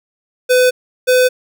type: tone pair in turn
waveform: square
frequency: 503 / 505 Hz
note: B4 / B4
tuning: +32 / +39 cents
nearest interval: unison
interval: 7 cents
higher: second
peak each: -9 dBFS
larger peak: neither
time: 0.49-0.71 / 1.07-1.29 s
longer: neither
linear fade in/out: 20 ms
effects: none